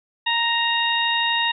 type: harmonic tone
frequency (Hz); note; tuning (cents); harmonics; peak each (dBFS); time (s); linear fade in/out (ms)
932.3; A#5; 0; 1 / 2 / 3 / 4; -24 / -24 / -24 / -24; 0.26-1.52; 10
effects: none